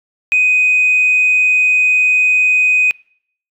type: tone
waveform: sine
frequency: 2501 Hz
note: D#7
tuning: 8 cents sharp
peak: -8 dBFS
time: 0.32-2.91 s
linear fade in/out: 0 ms
effects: noise-tail reverb RT60 0.6 s tail -25 dB re dry + tanh soft clip ceiling -5 dBFS